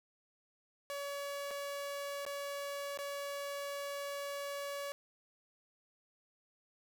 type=tone with dropouts; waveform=sawtooth; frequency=566 Hz; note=C#5; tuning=36 cents sharp; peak=-35 dBFS; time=0.9-4.92 s; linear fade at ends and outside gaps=0 ms; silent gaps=1.508-1.512 / 2.251-2.264 / 2.974-2.989 s; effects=none